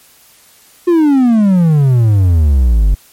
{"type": "exponential sweep", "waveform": "triangle", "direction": "down", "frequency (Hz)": [359.5, 46.25], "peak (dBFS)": -4, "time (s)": [0.87, 2.95], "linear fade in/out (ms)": 10, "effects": ["white hiss -45 dBFS RMS until 3.12 s", "MP3 64 kbps"]}